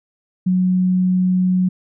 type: tone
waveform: sine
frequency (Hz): 183.6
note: F#3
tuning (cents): -13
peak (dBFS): -13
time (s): 0.46-1.69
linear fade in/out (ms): 10
effects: none